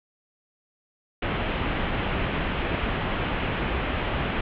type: low-pass noise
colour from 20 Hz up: pink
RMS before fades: -27 dBFS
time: 1.22-4.41 s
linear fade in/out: 5 ms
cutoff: 3200 Hz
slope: 48 dB/octave
effects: none